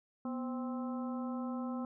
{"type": "harmonic tone with a mistuned harmonic", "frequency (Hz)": 261.6, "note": "C4", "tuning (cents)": 0, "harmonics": [1, 2, 3, 4, 5], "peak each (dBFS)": [-36, -46, -48, -49, -50], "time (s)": [0.25, 1.85], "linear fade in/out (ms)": 2, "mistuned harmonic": 1, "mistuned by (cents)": -110, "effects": []}